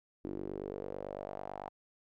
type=tone with band-pass filter sweep; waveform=sawtooth; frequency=49 Hz; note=G1; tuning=in tune; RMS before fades=-42 dBFS; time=0.24-1.69 s; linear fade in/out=10 ms; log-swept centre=320 to 810 Hz; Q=3.7; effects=none